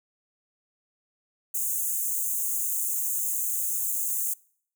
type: high-pass noise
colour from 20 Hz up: white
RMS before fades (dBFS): -28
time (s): 1.54-4.34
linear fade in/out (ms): 10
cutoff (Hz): 6400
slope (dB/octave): 96
effects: noise-tail reverb RT60 0.6 s tail -25 dB re dry